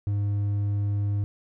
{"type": "tone with hard clipping", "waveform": "sine", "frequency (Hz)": 101.7, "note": "G#2", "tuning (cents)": -36, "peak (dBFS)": -24, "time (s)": [0.07, 1.24], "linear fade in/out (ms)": 0, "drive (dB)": 3, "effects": []}